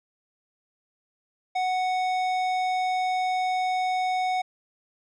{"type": "tone with tanh clipping", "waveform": "sine", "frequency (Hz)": 740, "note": "F#5", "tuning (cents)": 0, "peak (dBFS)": -25, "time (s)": [1.55, 4.42], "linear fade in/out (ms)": 10, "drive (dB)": 14, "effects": []}